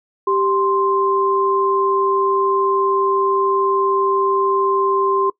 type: tone pair together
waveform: sine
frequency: 391.5 / 1046.5 Hz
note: G4 / C6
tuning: -2 / 0 cents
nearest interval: octave + perfect fourth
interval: 1702 cents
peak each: -17 dBFS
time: 0.27-5.3 s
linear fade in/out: 5 ms
effects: noise-tail reverb RT60 0.1 s tail -21 dB re dry